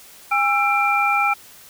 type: tone cluster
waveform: sine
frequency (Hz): 814 / 1336 / 2368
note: G#5 / E6 / D7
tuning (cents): -35 / +23 / +14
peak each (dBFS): -20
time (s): 0.31-1.34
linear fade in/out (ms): 10
effects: white hiss -45 dBFS RMS until 1.69 s